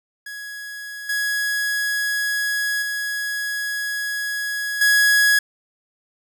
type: tone with level steps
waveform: 45% pulse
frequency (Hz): 1670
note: G#6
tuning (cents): +9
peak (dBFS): -31 / -20 / -23 / -13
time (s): 0.26-5.39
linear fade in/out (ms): 5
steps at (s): 1.09 / 2.82 / 4.81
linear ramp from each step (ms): 5
effects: none